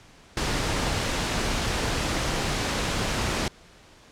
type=noise; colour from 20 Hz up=pink; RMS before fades=-26 dBFS; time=0.37-3.48 s; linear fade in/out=2 ms; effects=pink hiss -52 dBFS RMS until 4.11 s + low-pass 7000 Hz 12 dB/octave